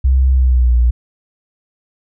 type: tone with pitch glide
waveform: sine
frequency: 65.41 to 59.98 Hz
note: C2 to B1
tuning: 0 to -50 cents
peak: -8 dBFS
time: 0.04-0.91 s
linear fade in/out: 10 ms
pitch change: -150 cents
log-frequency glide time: 0.32-0.75 s
effects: none